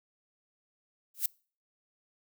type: noise with exponential growth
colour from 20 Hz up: violet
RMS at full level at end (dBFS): -23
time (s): 1.14-1.26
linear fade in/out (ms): 5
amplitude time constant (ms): 25
effects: noise-tail reverb RT60 0.4 s tail -26 dB re dry